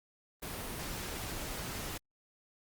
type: noise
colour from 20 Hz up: pink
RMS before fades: -40 dBFS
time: 0.42-1.98 s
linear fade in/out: 10 ms
effects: Opus 32 kbps